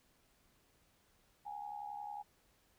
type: tone with amplitude modulation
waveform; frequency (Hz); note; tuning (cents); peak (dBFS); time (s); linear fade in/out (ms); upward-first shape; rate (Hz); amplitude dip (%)
sine; 826; G#5; -10; -39; 1.45-2.23; 20; sine; 71.1; 70
effects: pink hiss -72 dBFS RMS until 2.78 s